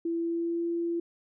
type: tone with pitch glide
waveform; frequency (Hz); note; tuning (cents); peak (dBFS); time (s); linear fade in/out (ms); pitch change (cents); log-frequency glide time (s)
sine; 334.8 to 339.5; E4 to F4; +27 to -49; -27; 0.05-1; 5; +24; 0.18-0.66
effects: none